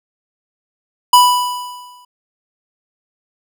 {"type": "tone with exponential decay", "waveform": "square", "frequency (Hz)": 987.8, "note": "B5", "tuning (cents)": 0, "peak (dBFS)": -4, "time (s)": [1.13, 2.05], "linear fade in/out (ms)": 5, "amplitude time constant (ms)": 200, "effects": []}